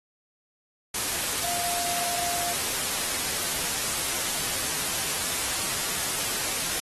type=tone in noise; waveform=sine; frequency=698.5 Hz; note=F5; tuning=in tune; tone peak=-33 dBFS; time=1.44-2.53 s; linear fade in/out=5 ms; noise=white; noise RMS=-28 dBFS; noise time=0.94-6.8 s; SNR=-8 dB; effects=AAC 32 kbps